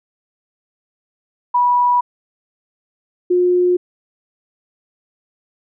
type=tone pair in turn; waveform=sine; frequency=977 / 358.2 Hz; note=B5 / F4; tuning=-19 / +44 cents; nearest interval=octave + perfect fourth; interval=1737 cents; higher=first; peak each=-11 dBFS; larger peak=neither; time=1.54-2.01 / 3.3-3.77 s; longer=neither; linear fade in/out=10 ms; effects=none